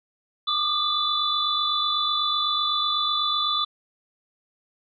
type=tone cluster; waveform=sine; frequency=1170 / 1218 / 3501 / 3972 Hz; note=D6 / D#6 / A7 / B7; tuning=-7 / -37 / -9 / +9 cents; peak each=-31 / -27 / -24 / -29 dBFS; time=0.47-3.65 s; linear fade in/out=10 ms; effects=none